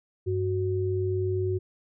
sine tone pair together, 98 / 369.8 Hz, G2 / F#4, 0 / -1 cents, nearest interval octave + major seventh, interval 2299 cents, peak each -27 dBFS, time 0.26-1.59 s, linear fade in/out 20 ms, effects none

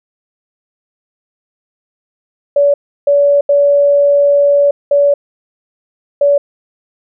sine tone bursts at uneven times, 571 Hz, D5, 49 cents flat, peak -6 dBFS, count 5, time 2.56-2.74 / 3.07-3.41 / 3.49-4.71 / 4.91-5.14 / 6.21-6.38 s, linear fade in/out 5 ms, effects none

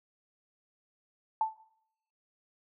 sine tone with exponential decay, 880 Hz, A5, in tune, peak -22 dBFS, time 1.41-1.6 s, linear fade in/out 2 ms, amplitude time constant 40 ms, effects noise-tail reverb RT60 0.7 s tail -18 dB re dry

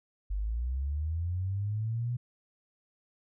sine linear sweep, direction up, 47 to 123.47 Hz, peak -29 dBFS, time 0.3-2.17 s, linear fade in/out 10 ms, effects none

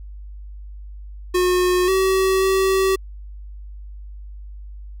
square tone with pitch steps, 362.1 / 380.5 / 382.8 Hz, F#4 / F#4 / G4, -37 / +48 / -41 cents, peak -16 dBFS, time 1.34-2.96 s, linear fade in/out 10 ms, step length 540 ms, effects added 50 Hz sine -33 dBFS peak until 5 s

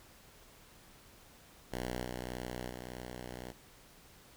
5% pulse tone with level steps, 61.74 Hz, B1, in tune, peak -25 / -28 / -32 dBFS, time 1.72-3.52 s, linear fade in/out 5 ms, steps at 2.04 / 2.69 s, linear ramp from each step 5 ms, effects pink hiss -59 dBFS RMS until 4.36 s

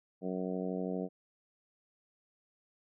harmonic tone, 92.5 Hz, F#2, in tune, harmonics 2 / 3 / 4 / 5 / 6 / 7 / 8, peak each -37 / -40 / -42 / -40 / -45 / -44 / -50 dBFS, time 0.21-1.09 s, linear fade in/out 50 ms, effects none

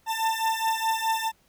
40% pulse beating tone pair, 891 / 895.8 Hz, A5 / A5, +22 / +31 cents, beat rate 4.8 Hz, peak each -26 dBFS, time 0.06-1.32 s, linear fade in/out 50 ms, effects pink hiss -64 dBFS RMS until 1.48 s

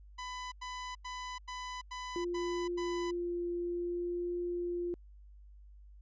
sawtooth tone bursts, 1000 Hz, B5, 21 cents sharp, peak -36 dBFS, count 7, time 0.18-3.112 s, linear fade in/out 10 ms, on 340 ms, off 92 ms
sine tone with vibrato, 349.2 Hz, F4, in tune, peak -33 dBFS, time 2.16-4.94 s, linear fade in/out 0 ms, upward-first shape triangle, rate 0.56 Hz, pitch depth 8 cents each way
effects added 50 Hz sine -52 dBFS peak until 6.01 s + resampled to 16000 Hz

